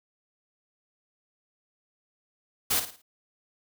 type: noise with echo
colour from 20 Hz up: white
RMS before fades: -25 dBFS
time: 2.7-2.8 s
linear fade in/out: 10 ms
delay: 55 ms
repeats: 4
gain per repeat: -9 dB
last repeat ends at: 3.02 s
effects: none